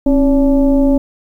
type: tone with frequency modulation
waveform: sine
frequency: 271.2 Hz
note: C#4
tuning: 38 cents flat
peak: -8 dBFS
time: 0.06-0.98 s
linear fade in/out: 5 ms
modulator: 298 Hz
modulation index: 0.83
effects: 8-bit